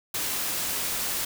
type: noise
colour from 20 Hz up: white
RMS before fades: -29 dBFS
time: 0.14-1.25 s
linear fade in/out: 5 ms
effects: none